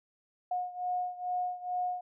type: beating tone pair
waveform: sine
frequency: 722 / 724.3 Hz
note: F#5 / F#5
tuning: -43 / -37 cents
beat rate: 2.3 Hz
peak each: -33 / -36 dBFS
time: 0.51-2.01 s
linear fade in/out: 5 ms
effects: none